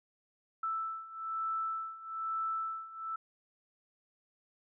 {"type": "beating tone pair", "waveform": "sine", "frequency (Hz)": [1320, 1321.1], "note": ["E6", "E6"], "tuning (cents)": [2, 3], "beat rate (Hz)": 1.1, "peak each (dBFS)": [-39, -36], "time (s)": [0.63, 3.16], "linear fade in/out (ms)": 5, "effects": []}